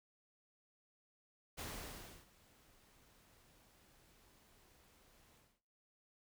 pink noise with ADSR envelope, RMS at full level -45 dBFS, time 1.57-5.61 s, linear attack 23 ms, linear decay 660 ms, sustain -23 dB, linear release 250 ms, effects noise-tail reverb RT60 0.6 s tail -20 dB re dry

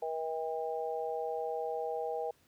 harmonic tone, 160 Hz, D#3, 49 cents sharp, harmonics 3 / 4 / 5, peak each -36 / -39 / -38 dBFS, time 0.02-2.31 s, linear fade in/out 5 ms, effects pink hiss -68 dBFS RMS until 2.47 s + high-pass 60 Hz 12 dB/octave

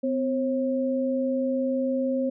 sine tone pair together, 255.5 / 538.1 Hz, C4 / C5, -41 / +48 cents, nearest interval octave + minor second, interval 1289 cents, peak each -25 / -26 dBFS, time 0.03-2.3 s, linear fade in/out 10 ms, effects none

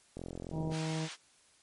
click train, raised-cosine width 2 ms, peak -28 dBFS, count 25, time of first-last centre 0.17-0.72 s, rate 43.6 Hz
harmonic tone, 158.9 Hz, D#3, 37 cents sharp, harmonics 1 / 2 / 3 / 4 / 5 / 6, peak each -34 / -40 / -44 / -46 / -48 / -50 dBFS, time 0.51-1.09 s, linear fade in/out 50 ms
white band-pass noise, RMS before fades -45 dBFS, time 0.7-1.17 s, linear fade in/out 50 ms, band 850 to 4800 Hz, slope 12 dB/octave
effects white hiss -65 dBFS RMS until 1.62 s + MP3 48 kbps

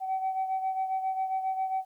sine beating tone pair, 760 / 767.4 Hz, F#5 / G5, +46 / -37 cents, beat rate 7.4 Hz, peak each -27 / -34 dBFS, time 0-1.85 s, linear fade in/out 50 ms, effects tanh soft clip ceiling -23 dBFS + 11-bit

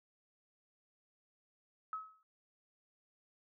sine tone with exponential decay, 1284 Hz, E6, 46 cents flat, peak -35 dBFS, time 1.93-2.23 s, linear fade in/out 1 ms, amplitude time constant 65 ms, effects none

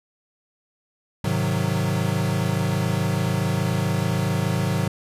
square chord, Ab dominant seventh, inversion none, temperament equal, 103.83 / 130.81 / 155.56 / 185 Hz, Ab2 / C3 / Eb3 / Gb3, 0 / 0 / 0 / 0 cents, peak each -27 dBFS, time 1.24-4.88 s, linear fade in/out 5 ms, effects resampled to 32000 Hz

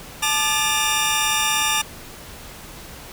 20% pulse tone cluster, 868 / 1195 / 2839 / 3622 Hz, A5 / D6 / F7 / A7, -24 / +30 / +28 / +49 cents, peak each -19 dBFS, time 0.22-1.82 s, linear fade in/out 10 ms, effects pink hiss -39 dBFS RMS until 3.12 s

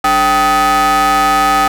45% pulse ring-modulated tone, 242.5 Hz, B3, 31 cents flat, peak -6 dBFS, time 0.04-1.68 s, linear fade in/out 5 ms, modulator 1020 Hz, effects none

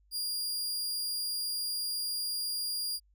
sawtooth tone, 4822 Hz, D8, 45 cents sharp, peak -29 dBFS, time 0.11-3 s, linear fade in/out 50 ms, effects added 50 Hz sine -63 dBFS peak until 3.14 s

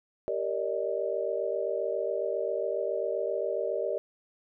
sine chord, Eb major seventh, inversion first, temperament equal with one note detuned, 392 / 466.2 / 574.9 / 622.3 Hz, G4 / Bb4 / D5 / Eb5, 0 / 0 / -37 / 0 cents, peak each -34 / -33 / -33 / -33 dBFS, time 0.28-3.98 s, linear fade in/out 0 ms, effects none

